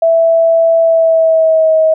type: tone with pitch glide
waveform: sine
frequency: 660 to 635.7 Hz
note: E5 to D#5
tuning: +2 to +37 cents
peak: -6 dBFS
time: 0.02-1.94 s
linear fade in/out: 5 ms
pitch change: -65 cents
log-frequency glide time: 0.81-1.74 s
effects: none